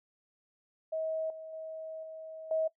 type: tone with level steps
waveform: sine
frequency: 638 Hz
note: D#5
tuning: 43 cents sharp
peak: -31 / -42 / -39 / -42 / -27 dBFS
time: 0.92-2.68 s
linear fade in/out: 10 ms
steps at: 1.3 / 1.53 / 2.03 / 2.51 s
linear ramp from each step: 2 ms
effects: noise-tail reverb RT60 0.1 s tail -19 dB re dry